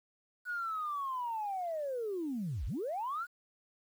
sine linear two-way sweep, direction down then up, 1480 to 43.09 to 1480 Hz, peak -33 dBFS, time 0.45-3.27 s, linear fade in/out 50 ms, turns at 2.66 s, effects tanh soft clip ceiling -29 dBFS + 10-bit

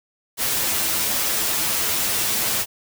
white noise with comb filter, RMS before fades -22 dBFS, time 0.37-2.66 s, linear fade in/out 50 ms, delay 9.2 ms, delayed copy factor +0.6, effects none

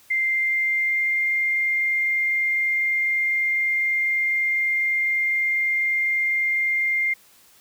sine tone with pitch glide, 2093 to 2108 Hz, C7 to C7, 0 to +12 cents, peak -19 dBFS, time 0.1-7.14 s, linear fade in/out 10 ms, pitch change +12 cents, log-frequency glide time 0.22-1.29 s, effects white hiss -54 dBFS RMS until 7.6 s

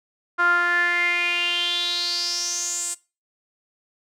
sawtooth tone with band-pass filter sweep, 349.2 Hz, F4, in tune, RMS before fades -23 dBFS, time 0.38-2.95 s, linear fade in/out 20 ms, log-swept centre 1300 to 8200 Hz, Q 7.2, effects noise-tail reverb RT60 0.3 s tail -21 dB re dry

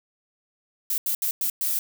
violet noise bursts at uneven times, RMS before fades -25 dBFS, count 5, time 0.9-0.98 / 1.06-1.15 / 1.22-1.31 / 1.41-1.5 / 1.61-1.79 s, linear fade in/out 2 ms, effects none

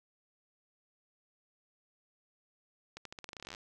accelerating click train, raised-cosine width 0.2 ms, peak -27 dBFS, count 18, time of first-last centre 2.97-3.549 s, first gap 83 ms, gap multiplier 0.87, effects none

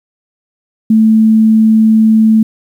sine tone, 220 Hz, A3, in tune, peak -4 dBFS, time 0.9-2.43 s, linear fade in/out 5 ms, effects 7-bit

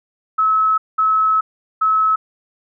sine tone bursts at uneven times, 1293 Hz, E6, 34 cents flat, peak -12 dBFS, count 3, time 0.38-0.78 / 0.98-1.41 / 1.81-2.16 s, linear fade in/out 10 ms, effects none

